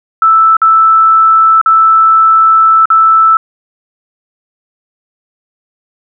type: tone with dropouts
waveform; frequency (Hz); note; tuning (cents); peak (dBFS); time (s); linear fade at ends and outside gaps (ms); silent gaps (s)
sine; 1318.5; E6; 0; -3; 0.22-3.37; 2; 0.568-0.617 / 1.614-1.66 / 2.856-2.902
effects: none